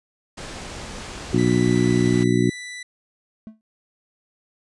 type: low-pass noise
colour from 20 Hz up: pink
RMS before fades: -35 dBFS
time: 0.37-2.24 s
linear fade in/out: 10 ms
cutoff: 8500 Hz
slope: 24 dB/octave
type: harmonic tone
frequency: 60.3 Hz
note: B1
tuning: 41 cents flat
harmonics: 2 / 3 / 4 / 5 / 6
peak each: -22 / -22 / -22 / -22 / -22 dBFS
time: 1.33-2.5 s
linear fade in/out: 5 ms
type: tone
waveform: sawtooth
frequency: 1980 Hz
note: B6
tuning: 4 cents sharp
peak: -29 dBFS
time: 1.38-2.83 s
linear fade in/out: 5 ms
type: tone with exponential decay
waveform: triangle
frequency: 218.8 Hz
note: A3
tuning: 9 cents flat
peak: -29 dBFS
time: 3.47-3.61 s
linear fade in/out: 0 ms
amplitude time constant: 30 ms
effects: resampled to 24000 Hz